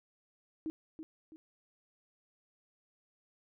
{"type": "tone with echo", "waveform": "sine", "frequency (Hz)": 316.7, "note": "D#4", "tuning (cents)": 31, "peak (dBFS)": -34, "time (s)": [0.66, 0.7], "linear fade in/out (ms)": 0, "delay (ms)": 330, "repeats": 2, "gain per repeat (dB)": -8, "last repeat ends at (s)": 1.36, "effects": []}